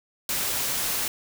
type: noise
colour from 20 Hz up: white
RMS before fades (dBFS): -27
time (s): 0.29-1.08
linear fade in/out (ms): 2
effects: none